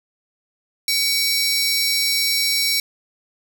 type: tone cluster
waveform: sawtooth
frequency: 2254 / 3986 / 5510 Hz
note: C#7 / B7 / F8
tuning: +28 / +15 / -24 cents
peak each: -19 dBFS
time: 0.88-2.8 s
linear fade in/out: 2 ms
effects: 8-bit